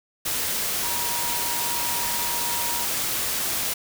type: tone in noise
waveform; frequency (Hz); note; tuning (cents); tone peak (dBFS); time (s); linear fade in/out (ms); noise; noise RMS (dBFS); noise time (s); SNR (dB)
sine; 951; A#5; +34; -32; 0.83-2.85; 10; white; -26; 0.25-3.74; -9
effects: none